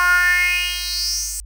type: tone with high-pass filter sweep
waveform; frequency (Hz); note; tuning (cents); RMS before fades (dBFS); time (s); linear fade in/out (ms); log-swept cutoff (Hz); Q
10% pulse; 356.6; F4; +36; -19; 0-1.4; 0; 1200 to 7800; 6.1
effects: added 50 Hz sine -34 dBFS peak until 1.45 s